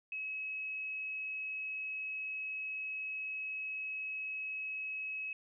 sine tone, 2566 Hz, E7, 47 cents flat, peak -37 dBFS, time 0.12-5.33 s, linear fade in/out 2 ms, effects none

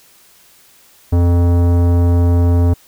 sine tone with tanh clipping, 86.8 Hz, F2, 10 cents flat, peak -11 dBFS, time 1.12-2.74 s, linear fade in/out 10 ms, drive 17 dB, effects white hiss -48 dBFS RMS until 2.87 s

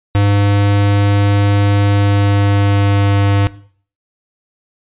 square tone with pitch glide, 101.2 to 100.15 Hz, G#2 to G2, -44 to +38 cents, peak -10 dBFS, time 0.15-3.47 s, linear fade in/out 0 ms, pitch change -18 cents, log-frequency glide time 1.79-3.32 s, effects noise-tail reverb RT60 0.5 s tail -18 dB re dry + resampled to 8000 Hz

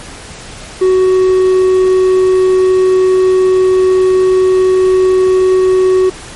triangle tone, 373.1 Hz, F#4, 14 cents sharp, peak -4 dBFS, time 0.81-6.1 s, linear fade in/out 10 ms, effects pink hiss -30 dBFS RMS until 6.35 s + MP3 48 kbps

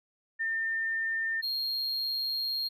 sine / triangle tone pair in turn, 1805 / 4239 Hz, A6 / C8, +44 / +22 cents, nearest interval octave + minor third, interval 1478 cents, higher second, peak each -28 dBFS, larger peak neither, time 0.39-1.42 / 1.42-2.69 s, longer second, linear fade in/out 20 ms, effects none

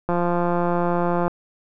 click train, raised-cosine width 1 ms, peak -9 dBFS, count 208, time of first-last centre 0.09-1.28 s, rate 174 Hz, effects none

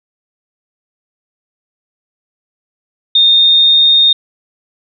sine tone with pitch glide, 3658 to 3679 Hz, A#7 to A#7, -33 to -24 cents, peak -5 dBFS, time 3.15-4.13 s, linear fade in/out 5 ms, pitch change +9 cents, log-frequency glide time 3.26-3.93 s, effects none

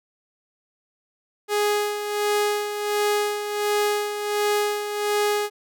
sawtooth tone with tremolo, 415.3 Hz, G#4, in tune, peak -15 dBFS, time 1.48-5.5 s, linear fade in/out 50 ms, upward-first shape sine, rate 1.4 Hz, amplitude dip 60%, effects none

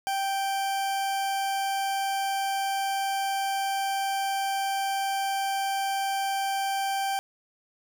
40% pulse tone, 783 Hz, G5, 2 cents flat, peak -25 dBFS, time 0.07-7.19 s, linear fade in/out 0 ms, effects none

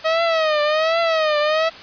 sawtooth tone with vibrato, 632 Hz, D#5, 27 cents sharp, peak -12 dBFS, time 0.04-1.7 s, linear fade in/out 20 ms, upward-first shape triangle, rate 1.3 Hz, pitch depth 120 cents each way, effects white hiss -38 dBFS RMS until 1.82 s + resampled to 11025 Hz

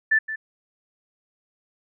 sine tone with echo, 1760 Hz, A6, in tune, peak -15 dBFS, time 0.11-0.19 s, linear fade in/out 10 ms, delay 170 ms, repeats 1, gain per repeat -12 dB, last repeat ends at 0.36 s, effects none

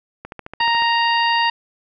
click train, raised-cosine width 0.5 ms, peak -17 dBFS, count 9, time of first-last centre 0.25-0.821 s, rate 14 Hz
harmonic tone, 932.3 Hz, A#5, in tune, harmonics 1 / 2 / 3 / 4 / 5, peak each -17 / -21 / -22 / -30 / -27 dBFS, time 0.6-1.5 s, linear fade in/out 5 ms
effects none

